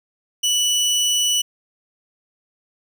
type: tone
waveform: 25% pulse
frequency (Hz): 2960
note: F#7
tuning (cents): 0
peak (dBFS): -13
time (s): 0.43-1.42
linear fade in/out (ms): 10
effects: none